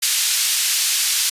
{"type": "band-pass noise", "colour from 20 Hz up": "white", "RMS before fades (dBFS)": -19, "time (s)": [0.02, 1.3], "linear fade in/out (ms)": 10, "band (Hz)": [2600, 9100], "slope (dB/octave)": 12, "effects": ["resampled to 32000 Hz"]}